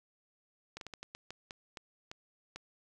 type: slowing click train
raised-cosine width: 0.2 ms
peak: -26 dBFS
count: 11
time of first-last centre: 0.77-2.56 s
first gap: 42 ms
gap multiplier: 1.3
effects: none